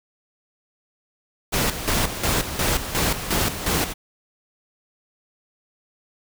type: noise with tremolo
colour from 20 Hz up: pink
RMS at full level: -21 dBFS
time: 1.52-3.94 s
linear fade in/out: 20 ms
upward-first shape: square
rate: 2.8 Hz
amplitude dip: 65%
effects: none